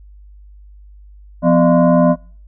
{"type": "tone with frequency modulation", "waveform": "sine", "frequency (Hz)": 174.61, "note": "F3", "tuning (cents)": 0, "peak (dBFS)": -8, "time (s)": [1.42, 2.16], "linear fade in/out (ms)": 50, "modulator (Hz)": 427, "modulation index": 1.4, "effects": ["noise-tail reverb RT60 0.5 s tail -26 dB re dry", "added 50 Hz sine -38 dBFS peak until 2.47 s"]}